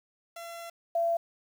sawtooth / sine tone pair in turn, 678 / 675.2 Hz, E5 / E5, +49 / +41 cents, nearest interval unison, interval 8 cents, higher first, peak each -36 / -24 dBFS, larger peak second, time 0.36-0.7 / 0.95-1.17 s, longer first, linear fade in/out 5 ms, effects 9-bit

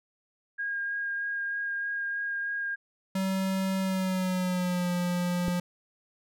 sine tone with vibrato, 1624 Hz, G#6, 39 cents flat, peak -29 dBFS, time 0.58-2.76 s, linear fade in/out 20 ms, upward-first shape sine, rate 3.2 Hz, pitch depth 10 cents each way
square tone with pitch glide, 190.9 to 177.09 Hz, G3 to F3, -46 to +24 cents, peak -27 dBFS, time 3.15-5.6 s, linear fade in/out 5 ms, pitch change -130 cents, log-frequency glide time 3.8-4.91 s
click, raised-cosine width 3 ms, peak -19 dBFS, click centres 5.482 s
effects none

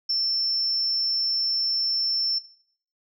sine tone, 5370 Hz, E8, 31 cents sharp, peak -20 dBFS, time 0.09-2.39 s, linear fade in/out 10 ms, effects noise-tail reverb RT60 0.6 s tail -20 dB re dry + tanh soft clip ceiling -16 dBFS

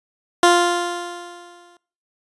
15% pulse tone with exponential decay, 349.2 Hz, F4, in tune, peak -3 dBFS, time 0.43-1.77 s, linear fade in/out 2 ms, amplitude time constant 290 ms, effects noise-tail reverb RT60 0.5 s tail -23 dB re dry + resampled to 24000 Hz

